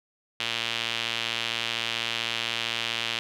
sawtooth tone with band-pass filter, 115.7 Hz, A#2, 13 cents flat, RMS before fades -30 dBFS, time 0.4-3.19 s, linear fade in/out 0 ms, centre 3100 Hz, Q 2.7, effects none

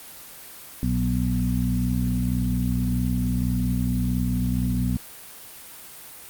harmonic tone with a mistuned harmonic, 61.74 Hz, B1, in tune, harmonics 1 / 2 / 3 / 4, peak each -26 / -26 / -26 / -26 dBFS, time 0.83-4.97 s, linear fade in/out 0 ms, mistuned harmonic 2, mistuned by -38 cents, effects white hiss -42 dBFS RMS until 6.29 s + Opus 32 kbps

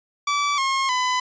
sawtooth tone with pitch steps, 1154 / 1076.7 / 1004.6 Hz, D6 / C6 / B5, -31 / +49 / +29 cents, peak -16 dBFS, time 0.27-1.2 s, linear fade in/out 5 ms, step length 310 ms, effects resampled to 16000 Hz

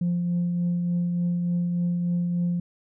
sine tone with tremolo, 174.61 Hz, F3, in tune, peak -19 dBFS, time 0.01-2.6 s, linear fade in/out 5 ms, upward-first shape triangle, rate 3.4 Hz, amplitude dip 35%, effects tanh soft clip ceiling -19 dBFS

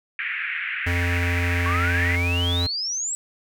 pink band-pass noise, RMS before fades -28 dBFS, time 0.19-2.16 s, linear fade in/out 2 ms, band 1600 to 2500 Hz, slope 48 dB/octave
square tone, 87.31 Hz, F2, in tune, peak -22 dBFS, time 0.86-2.67 s, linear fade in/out 10 ms
sine exponential sweep, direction up, 1100 to 7902 Hz, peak -24 dBFS, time 1.66-3.15 s, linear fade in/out 0 ms
effects none

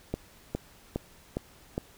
click train, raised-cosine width 2 ms, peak -16 dBFS, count 5, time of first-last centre 0.14-1.779 s, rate 2.44 Hz, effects pink hiss -56 dBFS RMS until 1.97 s

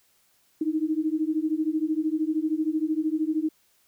sine beating tone pair, 306.4 / 319.4 Hz, D#4 / D#4, -27 / +45 cents, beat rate 13 Hz, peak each -26 dBFS, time 0.61-3.49 s, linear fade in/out 5 ms, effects white hiss -65 dBFS RMS until 3.87 s

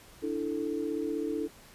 sine chord, D suspended second, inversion none, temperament equal, 293.7 / 329.6 / 440 Hz, D4 / E4 / A4, 0 / 0 / 0 cents, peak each -34 dBFS, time 0.22-1.48 s, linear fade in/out 20 ms, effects pink hiss -54 dBFS RMS until 1.74 s + resampled to 32000 Hz

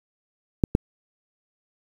clicks, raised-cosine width 3 ms, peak -4 dBFS, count 2, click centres 0.638 / 0.751 s, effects 7-bit

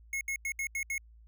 square tone bursts at uneven times, 2173 Hz, C#7, 35 cents flat, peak -32 dBFS, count 6, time 0.13-0.21 / 0.28-0.36 / 0.45-0.52 / 0.59-0.67 / 0.75-0.83 / 0.9-0.98 s, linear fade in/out 2 ms, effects added 56 Hz sine -53 dBFS peak until 1.27 s

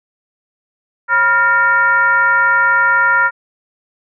sine tone with frequency modulation, 1400 Hz, F6, 4 cents sharp, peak -9 dBFS, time 1.08-3.31 s, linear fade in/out 50 ms, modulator 428 Hz, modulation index 0.92, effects none

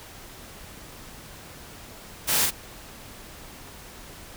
white noise with echo, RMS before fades -24 dBFS, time 2.27-2.47 s, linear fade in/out 20 ms, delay 41 ms, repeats 1, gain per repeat -2 dB, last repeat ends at 2.511 s, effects pink hiss -44 dBFS RMS until 4.36 s

